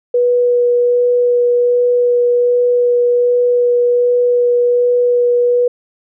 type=tone with vibrato; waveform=sine; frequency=486.8 Hz; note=B4; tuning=25 cents flat; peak=-9 dBFS; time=0.14-5.68 s; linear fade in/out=5 ms; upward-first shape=sine; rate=1.3 Hz; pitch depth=8 cents each way; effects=none